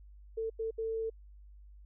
sine tone bursts at uneven times, 447.5 Hz, A4, 29 cents sharp, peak -32 dBFS, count 3, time 0.37-0.5 / 0.59-0.71 / 0.78-1.1 s, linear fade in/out 10 ms, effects added 50 Hz sine -51 dBFS peak until 1.85 s

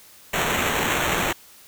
white noise with sample-and-hold, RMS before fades -23 dBFS, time 0.33-1.33 s, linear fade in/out 10 ms, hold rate 4900 Hz, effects white hiss -49 dBFS RMS until 1.67 s

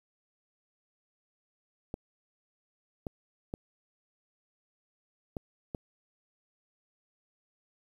clicks, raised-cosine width 2 ms, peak -22 dBFS, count 5, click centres 1.941 / 3.068 / 3.539 / 5.368 / 5.748 s, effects 9-bit

